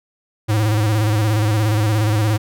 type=tone with vibrato; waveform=square; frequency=107.2 Hz; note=A2; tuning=45 cents flat; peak=-15 dBFS; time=0.48-2.38 s; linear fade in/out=20 ms; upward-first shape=square; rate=17 Hz; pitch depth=55 cents each way; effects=none